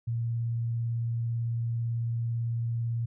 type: tone with vibrato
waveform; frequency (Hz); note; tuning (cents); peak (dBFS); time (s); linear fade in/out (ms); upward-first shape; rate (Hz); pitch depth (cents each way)
sine; 116.54; A#2; 0; -27; 0.07-3.06; 10; sine; 18; 12
effects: none